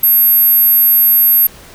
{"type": "tone", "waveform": "sine", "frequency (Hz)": 12600, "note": "G9", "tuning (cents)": 8, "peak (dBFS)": -6, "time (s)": [0.03, 1.47], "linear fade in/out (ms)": 5, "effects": ["pink hiss -38 dBFS RMS until 1.74 s"]}